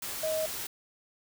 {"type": "tone in noise", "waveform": "sine", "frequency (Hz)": 630, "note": "D#5", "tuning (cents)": 21, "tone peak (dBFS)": -28, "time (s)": [0.23, 0.46], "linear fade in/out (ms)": 5, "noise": "white", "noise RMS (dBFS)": -37, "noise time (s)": [0.02, 0.67], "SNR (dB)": 6, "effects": []}